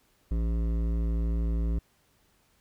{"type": "tone with hard clipping", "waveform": "sine", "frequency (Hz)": 56.4, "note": "A1", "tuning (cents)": 44, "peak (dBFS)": -27, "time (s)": [0.31, 1.79], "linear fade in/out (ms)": 5, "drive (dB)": 13, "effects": ["pink hiss -67 dBFS RMS until 2.6 s"]}